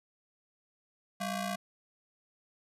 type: ring-modulated tone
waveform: sawtooth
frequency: 446.7 Hz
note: A4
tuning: 26 cents sharp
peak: -26 dBFS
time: 1.2-1.56 s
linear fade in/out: 10 ms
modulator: 252 Hz
effects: resampled to 32000 Hz